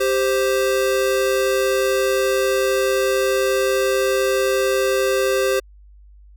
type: tone pair together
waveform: square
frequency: 392 / 523.3 Hz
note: G4 / C5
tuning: 0 / 0 cents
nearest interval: perfect fourth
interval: 500 cents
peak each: -20 dBFS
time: 0-5.6 s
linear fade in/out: 10 ms
effects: added 50 Hz sine -43 dBFS peak until 6.36 s